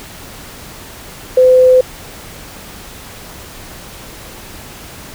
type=tone; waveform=sine; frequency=510 Hz; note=C5; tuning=44 cents flat; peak=-4 dBFS; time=1.37-1.81 s; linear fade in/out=5 ms; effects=pink hiss -33 dBFS RMS until 5.14 s